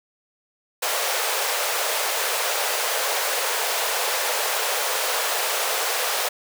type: high-pass noise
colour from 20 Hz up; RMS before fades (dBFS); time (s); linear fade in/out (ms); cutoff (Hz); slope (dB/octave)
pink; -24; 0.82-6.29; 10; 450; 48
effects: none